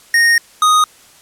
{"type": "tone pair in turn", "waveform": "square", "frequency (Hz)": [1855, 1244.2], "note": ["A#6", "D#6"], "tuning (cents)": [-9, 0], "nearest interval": "perfect fifth", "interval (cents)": 691, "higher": "first", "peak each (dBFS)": -9, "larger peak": "neither", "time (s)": [[0.14, 0.38], [0.62, 0.84]], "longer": "first", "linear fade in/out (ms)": 2, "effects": ["white hiss -45 dBFS RMS until 1.21 s", "low-pass 11000 Hz 12 dB/octave"]}